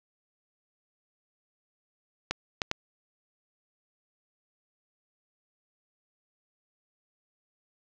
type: clicks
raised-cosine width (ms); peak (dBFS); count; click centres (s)
0.2; -10; 3; 2.31 / 2.618 / 2.714
effects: low-pass 7000 Hz 12 dB/octave + 7-bit